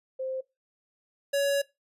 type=tone pair in turn; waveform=sine / square; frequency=523.3 / 561.8 Hz; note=C5 / C#5; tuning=0 / +23 cents; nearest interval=minor second; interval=123 cents; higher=second; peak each=-30 / -24 dBFS; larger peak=second; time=0.19-0.41 / 1.33-1.62 s; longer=second; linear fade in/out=10 ms; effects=noise-tail reverb RT60 0.2 s tail -20 dB re dry + resampled to 32000 Hz